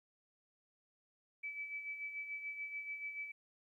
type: tone with tremolo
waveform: sine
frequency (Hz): 2302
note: D7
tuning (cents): -35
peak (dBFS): -39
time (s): 1.43-3.32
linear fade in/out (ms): 10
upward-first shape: sine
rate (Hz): 6.9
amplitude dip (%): 55
effects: 13-bit